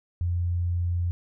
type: tone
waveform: sine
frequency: 87.31 Hz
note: F2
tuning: in tune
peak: -23 dBFS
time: 0.21-1.11 s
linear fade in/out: 0 ms
effects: none